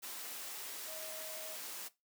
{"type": "tone in noise", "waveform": "sine", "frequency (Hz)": 632, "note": "D#5", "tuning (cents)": 27, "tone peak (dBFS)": -50, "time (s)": [0.87, 1.57], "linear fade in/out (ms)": 20, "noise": "white", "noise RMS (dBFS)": -45, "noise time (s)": [0.02, 1.89], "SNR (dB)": -8, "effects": ["noise-tail reverb RT60 0.2 s tail -17 dB re dry", "high-pass 300 Hz 12 dB/octave"]}